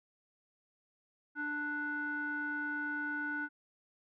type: tone with low-pass filter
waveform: square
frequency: 295.2 Hz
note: D4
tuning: 9 cents sharp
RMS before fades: -37 dBFS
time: 1.35-3.49 s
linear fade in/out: 50 ms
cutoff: 1500 Hz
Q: 9.9
effects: none